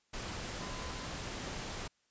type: tone in noise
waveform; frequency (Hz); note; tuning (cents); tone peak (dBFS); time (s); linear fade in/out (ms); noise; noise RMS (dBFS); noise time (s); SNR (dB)
sine; 1017; C6; -50; -50; 0.6-1.06; 10; pink; -41; 0.13-1.88; -12
effects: white hiss -75 dBFS RMS until 2.1 s + resampled to 16000 Hz